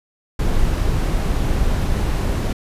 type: noise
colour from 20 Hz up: brown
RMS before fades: -18 dBFS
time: 0.39-2.53 s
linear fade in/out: 5 ms
effects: resampled to 32000 Hz